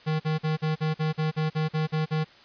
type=tone bursts; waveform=square; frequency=156.1 Hz; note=D#3; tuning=6 cents sharp; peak=-24 dBFS; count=12; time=0.06-2.246 s; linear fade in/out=20 ms; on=140 ms; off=46 ms; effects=white hiss -52 dBFS RMS until 2.44 s + resampled to 11025 Hz